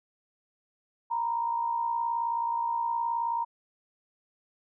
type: tone pair together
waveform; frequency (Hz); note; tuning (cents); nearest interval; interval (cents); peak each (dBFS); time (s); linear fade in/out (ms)
sine; 932.3 / 991.3; A#5 / B5; 0 / +6; minor second; 106; -27 / -35; 1.1-3.45; 20
effects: none